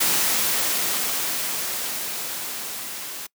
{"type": "noise with level ramp", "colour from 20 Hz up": "white", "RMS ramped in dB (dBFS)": [-20, -34], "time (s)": [0, 3.27], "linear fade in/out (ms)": 10, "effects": ["noise-tail reverb RT60 0.1 s tail -24 dB re dry", "high-pass 150 Hz 12 dB/octave"]}